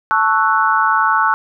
sine chord, F# minor seventh, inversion first, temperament equal, 880 / 1108.7 / 1318.5 / 1480 Hz, A5 / C#6 / E6 / F#6, 0 / 0 / 0 / 0 cents, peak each -17 dBFS, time 0.11-1.34 s, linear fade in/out 0 ms, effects none

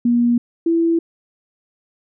sine tone pair in turn, 238.9 / 332.9 Hz, A#3 / E4, +43 / +17 cents, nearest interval tritone, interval 574 cents, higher second, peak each -12 / -13 dBFS, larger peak first, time 0.05-0.38 / 0.66-0.99 s, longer neither, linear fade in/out 5 ms, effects none

